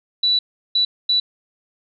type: tone bursts at uneven times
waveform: sine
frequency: 3951 Hz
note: B7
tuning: in tune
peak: -14 dBFS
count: 3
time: 0.23-0.39 / 0.75-0.85 / 1.09-1.2 s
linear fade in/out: 5 ms
effects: none